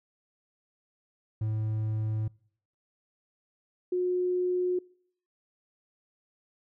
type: tone pair in turn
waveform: triangle / sine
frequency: 108.7 / 361.6 Hz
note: A2 / F#4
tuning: -21 / -40 cents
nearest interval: octave + major sixth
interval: 2081 cents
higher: second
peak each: -25 / -25 dBFS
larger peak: neither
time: 1.41-2.28 / 3.92-4.79 s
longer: neither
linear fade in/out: 5 ms
effects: noise-tail reverb RT60 0.6 s tail -25 dB re dry